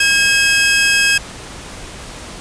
sawtooth tone pair together, 1623.6 / 2570 Hz, G#6 / E7, -40 / -45 cents, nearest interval minor sixth, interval 795 cents, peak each -10 dBFS, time 0-1.18 s, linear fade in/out 5 ms, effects pink hiss -32 dBFS RMS until 2.4 s + resampled to 22050 Hz

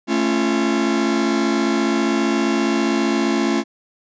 45% pulse chord, A augmented, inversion none, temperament just, 220 / 275 / 343.8 Hz, A3 / C#4 / E#4, 0 / -14 / -27 cents, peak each -21 dBFS, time 0.07-3.64 s, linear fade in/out 50 ms, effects resampled to 16000 Hz

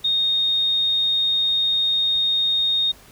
sine tone, 3700 Hz, A#7, 14 cents flat, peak -17 dBFS, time 0.04-2.92 s, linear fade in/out 10 ms, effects pink hiss -48 dBFS RMS until 3.11 s

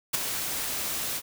white noise with ADSR envelope, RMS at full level -22 dBFS, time 0.13-1.22 s, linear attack 17 ms, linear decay 10 ms, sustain -9 dB, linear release 54 ms, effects none

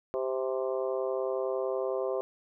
harmonic tone with a mistuned harmonic, 130.81 Hz, C3, in tune, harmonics 3 / 4 / 5 / 6 / 7 / 8 / 9, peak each -32 / -32 / -36 / -47 / -49 / -42 / -49 dBFS, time 0.14-2.21 s, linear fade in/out 0 ms, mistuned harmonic 6, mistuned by +47 cents, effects none

